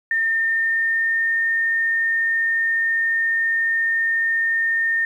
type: tone with pitch glide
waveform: sine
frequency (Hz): 1811 to 1823.6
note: A6 to A#6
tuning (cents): +49 to -39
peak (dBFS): -17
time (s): 0.11-5.05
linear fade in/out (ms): 2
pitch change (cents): +12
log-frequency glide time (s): 0.35-1.35
effects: 9-bit